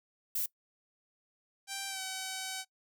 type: noise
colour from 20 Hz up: violet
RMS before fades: -33 dBFS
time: 0.35-0.46 s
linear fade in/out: 5 ms
type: tone with pitch glide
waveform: 5% pulse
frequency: 784 to 759.5 Hz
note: G5 to F#5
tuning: 0 to +45 cents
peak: -25 dBFS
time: 1.67-2.65 s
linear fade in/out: 50 ms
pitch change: -55 cents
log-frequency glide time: 1.88-2.01 s
effects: noise-tail reverb RT60 0.1 s tail -21 dB re dry